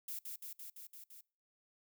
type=noise with echo; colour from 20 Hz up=violet; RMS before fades=-43 dBFS; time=0.08-0.19 s; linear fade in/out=5 ms; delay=170 ms; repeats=6; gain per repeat=-2 dB; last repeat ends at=1.21 s; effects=noise-tail reverb RT60 0.4 s tail -25 dB re dry